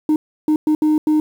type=tone bursts at uneven times; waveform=sine; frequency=306.8 Hz; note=D#4; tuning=24 cents flat; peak=-9 dBFS; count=5; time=0.09-0.16 / 0.48-0.56 / 0.67-0.75 / 0.82-0.98 / 1.07-1.2 s; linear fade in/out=2 ms; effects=tanh soft clip ceiling -11 dBFS + 7-bit